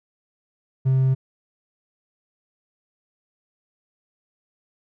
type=tone; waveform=triangle; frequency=131.7 Hz; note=C3; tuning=12 cents sharp; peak=-13 dBFS; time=0.85-1.15 s; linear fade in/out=20 ms; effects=tanh soft clip ceiling -9 dBFS